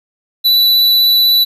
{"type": "tone with vibrato", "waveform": "square", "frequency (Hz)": 3964, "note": "B7", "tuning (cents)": 6, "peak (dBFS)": -8, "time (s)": [0.44, 1.45], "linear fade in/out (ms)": 20, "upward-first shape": "sine", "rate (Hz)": 16, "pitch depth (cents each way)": 11, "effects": ["8-bit"]}